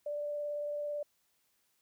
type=tone with vibrato; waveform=sine; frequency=587.3 Hz; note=D5; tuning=in tune; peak=-34 dBFS; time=0.06-1.03 s; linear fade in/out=5 ms; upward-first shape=triangle; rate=18 Hz; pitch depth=12 cents each way; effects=white hiss -75 dBFS RMS until 1.81 s